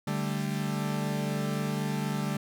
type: chord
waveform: 40% pulse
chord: D suspended fourth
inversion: none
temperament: equal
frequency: 146.83 / 196 / 220 Hz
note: D3 / G3 / A3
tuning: 0 / 0 / 0 cents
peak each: -31 / -32 / -34 dBFS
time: 0.07-2.37 s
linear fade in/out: 5 ms
effects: none